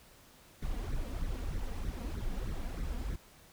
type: noise with flanger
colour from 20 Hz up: brown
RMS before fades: -36 dBFS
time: 0.62-3.16 s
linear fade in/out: 5 ms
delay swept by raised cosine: 0.5 to 4.3 ms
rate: 3.2 Hz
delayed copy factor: +1
effects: pink hiss -59 dBFS RMS until 3.52 s